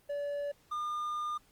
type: tone pair in turn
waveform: triangle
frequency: 575 / 1209.6 Hz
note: D5 / D#6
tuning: -37 / -49 cents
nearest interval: octave + minor second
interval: 1288 cents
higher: second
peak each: -31 / -31 dBFS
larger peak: neither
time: 0.09-0.52 / 0.71-1.38 s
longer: second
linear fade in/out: 10 ms
effects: pink hiss -66 dBFS RMS until 1.51 s + Opus 32 kbps